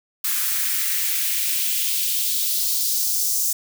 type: noise with high-pass filter sweep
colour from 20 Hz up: blue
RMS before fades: -22 dBFS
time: 0.24-3.53 s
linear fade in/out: 5 ms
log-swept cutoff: 1300 to 6300 Hz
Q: 1.8
effects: none